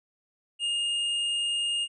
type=tone with hard clipping; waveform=triangle; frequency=2835 Hz; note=F7; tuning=25 cents sharp; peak=-27 dBFS; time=0.59-1.88 s; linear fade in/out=50 ms; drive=10 dB; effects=resampled to 24000 Hz